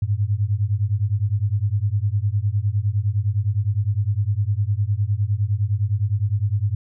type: beating tone pair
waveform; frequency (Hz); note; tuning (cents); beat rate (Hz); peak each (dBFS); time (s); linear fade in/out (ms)
sine; 98 / 107.8; G2 / A2; 0 / -35; 9.8; -21; 0.02-6.75; 5
effects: none